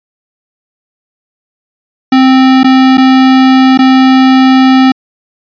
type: tone with dropouts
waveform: square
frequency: 261.6 Hz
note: C4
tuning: in tune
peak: -3 dBFS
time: 2.12-4.92 s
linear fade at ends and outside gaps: 5 ms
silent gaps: 2.633-2.643 / 2.973-2.979 / 3.776-3.789 s
effects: resampled to 11025 Hz